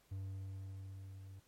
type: tone with level ramp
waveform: triangle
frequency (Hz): 96.4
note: G2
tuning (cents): -28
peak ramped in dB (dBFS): -38 to -48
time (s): 0.11-1.4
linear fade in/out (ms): 10
effects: pink hiss -71 dBFS RMS until 1.47 s + MP3 64 kbps